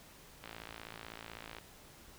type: click train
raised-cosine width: 0.3 ms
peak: -29 dBFS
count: 65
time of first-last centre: 0.44-1.585 s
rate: 55.9 Hz
effects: pink hiss -57 dBFS RMS until 2.18 s